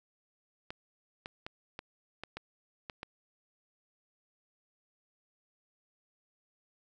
clicks, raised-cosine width 0.3 ms, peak -24 dBFS, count 8, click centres 0.705 / 1.259 / 1.465 / 1.791 / 2.236 / 2.37 / 2.898 / 3.031 s, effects none

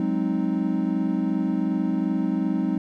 triangle chord, Ab dominant seventh, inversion third, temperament equal, 185 / 207.7 / 261.6 / 311.1 Hz, Gb3 / Ab3 / C4 / Eb4, 0 / 0 / 0 / 0 cents, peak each -25 dBFS, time 0-2.78 s, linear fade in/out 2 ms, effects none

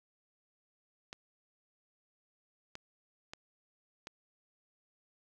clicks, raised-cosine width 0.2 ms, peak -26 dBFS, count 4, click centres 1.129 / 2.754 / 3.335 / 4.071 s, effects none

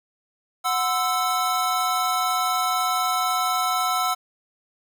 square tone cluster, 736 / 1026 / 1320 Hz, F#5 / C6 / E6, -9 / -34 / +2 cents, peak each -26 / -30 / -24 dBFS, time 0.64-4.15 s, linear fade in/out 20 ms, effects none

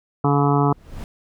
harmonic tone, 142.7 Hz, D3, 49 cents flat, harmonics 1 / 2 / 3 / 5 / 6 / 7 / 8 / 9, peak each -18 / -21 / -23 / -25 / -26 / -26 / -27 / -28 dBFS, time 0.24-0.73 s, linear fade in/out 5 ms
brown noise with exponential growth, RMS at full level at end -28 dBFS, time 0.53-1.04 s, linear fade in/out 1 ms, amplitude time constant 110 ms
effects none

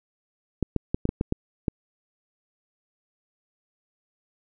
clicks, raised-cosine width 3 ms, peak -10 dBFS, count 8, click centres 0.627 / 0.763 / 0.945 / 1.054 / 1.091 / 1.211 / 1.324 / 1.682 s, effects none

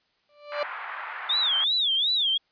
35% pulse tone with exponential growth, 587.3 Hz, D5, in tune, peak -21 dBFS, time 0.29-0.63 s, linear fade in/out 2 ms, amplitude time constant 72 ms
pink band-pass noise, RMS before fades -36 dBFS, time 0.52-1.64 s, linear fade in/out 0 ms, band 940 to 2000 Hz, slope 24 dB/octave
sine tone with vibrato, 3520 Hz, A7, in tune, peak -21 dBFS, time 1.29-2.38 s, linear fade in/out 10 ms, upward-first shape sine, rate 2.7 Hz, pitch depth 210 cents each way
effects white hiss -69 dBFS RMS until 2.51 s + resampled to 11025 Hz

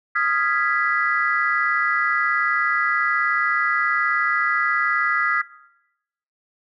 sine chord, F half-diminished seventh, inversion third, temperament equal with one note detuned, 1244.5 / 1383.3 / 1661.2 / 1975.5 Hz, Eb6 / F6 / Ab6 / Cb7, 0 / -17 / 0 / 0 cents, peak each -23 dBFS, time 0.15-5.42 s, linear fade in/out 10 ms, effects noise-tail reverb RT60 0.9 s tail -20 dB re dry + tanh soft clip ceiling -7 dBFS

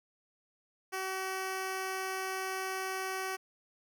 10% pulse tone, 379.2 Hz, F#4, 43 cents sharp, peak -26 dBFS, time 0.92-3.37 s, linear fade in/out 20 ms, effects none

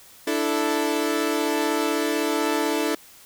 sawtooth chord, D suspended second, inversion none, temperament equal, 293.7 / 329.6 / 440 Hz, D4 / E4 / A4, 0 / 0 / 0 cents, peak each -22 dBFS, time 0.27-2.95 s, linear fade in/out 5 ms, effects white hiss -49 dBFS RMS until 3.25 s

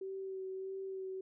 sine tone with vibrato, 381.9 Hz, G4, 45 cents flat, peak -39 dBFS, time 0.01-1.21 s, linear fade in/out 5 ms, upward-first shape sine, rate 1.6 Hz, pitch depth 17 cents each way, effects none

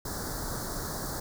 pink band-stop noise, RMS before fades -35 dBFS, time 0.05-1.2 s, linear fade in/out 5 ms, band 1700 to 4200 Hz, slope 48 dB/octave, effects none

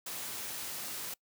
white noise, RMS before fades -40 dBFS, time 0.06-1.14 s, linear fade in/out 5 ms, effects noise-tail reverb RT60 0.1 s tail -24 dB re dry + high-pass 80 Hz 12 dB/octave

